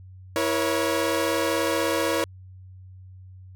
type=chord; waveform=sawtooth; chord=A# diminished; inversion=second; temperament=equal with one note detuned; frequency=329.6 / 478.2 / 554.4 Hz; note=E4 / A#4 / C#5; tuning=0 / +44 / 0 cents; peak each=-23 / -23 / -22 dBFS; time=0.36-2.24 s; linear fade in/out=0 ms; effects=added 93 Hz sine -42 dBFS peak until 3.55 s